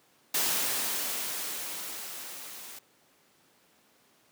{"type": "noise with level ramp", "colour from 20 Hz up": "white", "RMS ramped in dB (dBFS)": [-27, -45], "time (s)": [0.34, 2.79], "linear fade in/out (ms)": 5, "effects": ["pink hiss -64 dBFS RMS until 4.31 s", "high-pass 200 Hz 12 dB/octave"]}